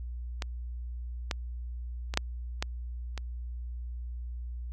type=clicks; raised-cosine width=0.2 ms; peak=-16 / -12 / -17 / -6 / -12 / -20 dBFS; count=6; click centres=0.422 / 1.312 / 2.139 / 2.174 / 2.625 / 3.177 s; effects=added 60 Hz sine -35 dBFS peak until 4.72 s